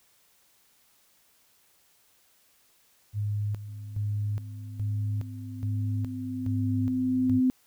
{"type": "tone with tremolo", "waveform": "sine", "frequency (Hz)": 103.83, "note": "G#2", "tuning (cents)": 0, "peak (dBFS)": -26, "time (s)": [3.13, 7.41], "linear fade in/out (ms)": 50, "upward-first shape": "square", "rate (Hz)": 1.2, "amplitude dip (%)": 70}
{"type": "tone with exponential growth", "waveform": "sine", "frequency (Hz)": 256.4, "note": "C4", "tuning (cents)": -35, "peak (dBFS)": -19, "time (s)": [3.68, 7.5], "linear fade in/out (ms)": 0, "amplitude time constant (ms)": 830}
{"effects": ["white hiss -64 dBFS RMS until 7.66 s"]}